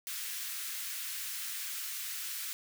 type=high-pass noise; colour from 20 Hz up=white; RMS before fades=-39 dBFS; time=0.07-2.53 s; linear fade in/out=0 ms; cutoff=1400 Hz; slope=24 dB/octave; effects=none